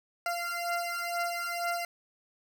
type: beating tone pair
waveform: 20% pulse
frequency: 691 / 693.1 Hz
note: F5 / F5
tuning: -19 / -13 cents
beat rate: 2.1 Hz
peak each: -29 dBFS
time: 0.26-1.85 s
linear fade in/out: 2 ms
effects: none